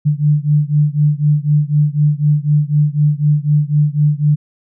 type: beating tone pair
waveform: sine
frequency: 146.83 / 150.83 Hz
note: D3 / D3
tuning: 0 / +47 cents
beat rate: 4 Hz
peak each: -13 / -14 dBFS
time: 0.05-4.36 s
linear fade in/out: 20 ms
effects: none